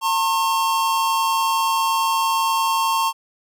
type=tone pair together; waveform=square; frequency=905.6 / 1077 Hz; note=A5 / C6; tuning=+50 / +50 cents; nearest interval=minor third; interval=300 cents; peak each=-21 dBFS; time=0.01-3.13 s; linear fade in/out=50 ms; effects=none